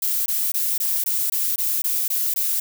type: noise bursts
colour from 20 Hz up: violet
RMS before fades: -22 dBFS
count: 10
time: 0.02-2.6 s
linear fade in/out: 5 ms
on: 240 ms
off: 20 ms
effects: none